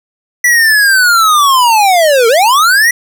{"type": "linear two-way sweep", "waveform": "square", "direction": "down then up", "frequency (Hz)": [1971, 440.8, 1971], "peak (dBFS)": -6, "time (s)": [0.44, 2.91], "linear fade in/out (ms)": 5, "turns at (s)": 2.28, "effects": []}